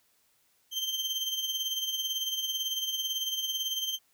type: tone with tremolo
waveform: 35% pulse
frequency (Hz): 3136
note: G7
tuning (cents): 0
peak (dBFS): -26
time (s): 0.71-3.99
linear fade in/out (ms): 50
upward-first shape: sine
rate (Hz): 18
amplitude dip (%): 55
effects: white hiss -69 dBFS RMS until 4.13 s